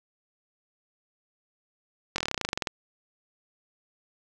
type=slowing click train; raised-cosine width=0.2 ms; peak=-10 dBFS; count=16; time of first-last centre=2.16-2.672 s; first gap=22 ms; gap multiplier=1.06; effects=none